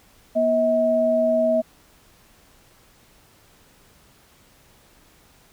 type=tone pair together; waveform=sine; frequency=240.2 / 641.3 Hz; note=B3 / E5; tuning=-48 / -48 cents; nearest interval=octave + perfect fourth; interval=1700 cents; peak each=-24 / -17 dBFS; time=0.35-1.62 s; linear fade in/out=20 ms; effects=pink hiss -55 dBFS RMS until 5.52 s